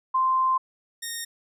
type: tone pair in turn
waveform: sine / 5% pulse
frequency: 1043 / 1848.8 Hz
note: C6 / A#6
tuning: -6 / -15 cents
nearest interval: minor seventh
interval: 991 cents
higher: second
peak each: -19 dBFS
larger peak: neither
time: 0.14-0.58 / 1.02-1.25 s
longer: first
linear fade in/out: 10 ms
effects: low-pass 12000 Hz 12 dB/octave